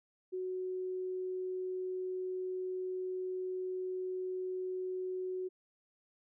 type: tone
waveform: sine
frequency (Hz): 370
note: F#4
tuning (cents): 0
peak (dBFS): -35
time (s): 0.32-5.49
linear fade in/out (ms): 20
effects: none